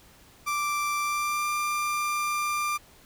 30% pulse tone with pitch glide, 1174.7 to 1191.1 Hz, D6 to D6, 0 to +24 cents, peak -23 dBFS, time 0.46-2.78 s, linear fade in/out 20 ms, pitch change +24 cents, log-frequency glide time 1.01-1.48 s, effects pink hiss -55 dBFS RMS until 3.05 s

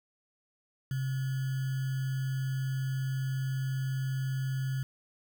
sine tone with sample-and-hold, 132.7 Hz, C3, 25 cents sharp, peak -29 dBFS, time 0.91-4.83 s, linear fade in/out 2 ms, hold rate 1575 Hz, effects none

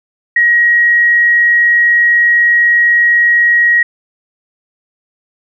sine tone, 1896 Hz, A#6, 29 cents sharp, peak -6 dBFS, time 0.36-3.83 s, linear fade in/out 5 ms, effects none

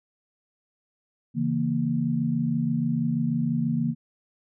sine chord, A# diminished, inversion first, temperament equal, 138.59 / 164.81 / 233.1 Hz, C#3 / E3 / A#3, 0 / 0 / 0 cents, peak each -29 / -27 / -25 dBFS, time 1.34-3.95 s, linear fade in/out 50 ms, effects none

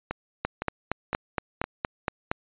two click trains, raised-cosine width 0.5 ms, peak -14 / -10 dBFS, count 4 / 9, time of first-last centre 0.11-1.641 / 0.45-2.315 s, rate 1.96 / 4.29 Hz, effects resampled to 8000 Hz

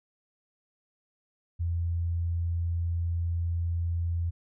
sine tone, 85 Hz, F2, 46 cents flat, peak -26 dBFS, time 1.59-4.31 s, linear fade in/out 20 ms, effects none

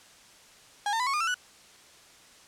35% pulse tone with pitch steps, 820 / 904.6 / 997.9 / 1100.9 / 1214.5 / 1339.8 / 1478.1 Hz, G#5 / A5 / B5 / C#6 / D#6 / E6 / F#6, -22 / +48 / +18 / -12 / -42 / +28 / -2 cents, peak -24 dBFS, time 0.86-1.343 s, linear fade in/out 2 ms, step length 69 ms, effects white hiss -54 dBFS RMS until 2.47 s + low-pass 8000 Hz 12 dB/octave

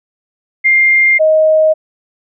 sine tone pair in turn, 2109 / 627 Hz, C7 / D#5, +13 / +13 cents, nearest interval octave + major sixth, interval 2100 cents, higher first, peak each -6 dBFS, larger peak neither, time 0.64-1.19 / 1.19-1.74 s, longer neither, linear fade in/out 20 ms, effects none

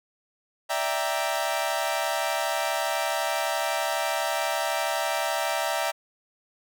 sawtooth chord, E half-diminished seventh, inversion third, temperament equal, 587.3 / 659.3 / 784 / 932.3 Hz, D5 / E5 / G5 / Bb5, 0 / 0 / 0 / 0 cents, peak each -28 / -25 / -27 / -28 dBFS, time 0.69-5.92 s, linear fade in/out 20 ms, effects none

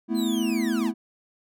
triangle chord, A suspended second, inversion none, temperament equal, 220 / 246.9 / 329.6 Hz, A3 / B3 / E4, 0 / 0 / 0 cents, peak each -24 / -25 / -25 dBFS, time 0.08-0.94 s, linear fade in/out 50 ms
sawtooth linear sweep, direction down, 4224 to 695 Hz, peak -31 dBFS, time 0.14-0.92 s, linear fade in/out 50 ms
effects none

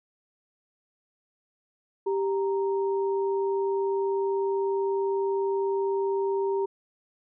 sine tone pair together, 392 / 932.3 Hz, G4 / A#5, 0 / 0 cents, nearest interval octave + minor third, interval 1500 cents, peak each -24 / -33 dBFS, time 2.06-6.66 s, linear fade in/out 10 ms, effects none

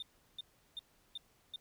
sine tone bursts, 3621 Hz, A7, 49 cents sharp, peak -38 dBFS, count 5, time 0-1.56 s, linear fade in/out 2 ms, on 24 ms, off 360 ms, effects tanh soft clip ceiling -38 dBFS + pink hiss -70 dBFS RMS until 1.6 s

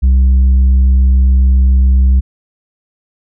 triangle tone with tanh clipping, 64.8 Hz, C2, 16 cents flat, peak -6 dBFS, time 0.02-2.21 s, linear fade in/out 20 ms, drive 8 dB, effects none

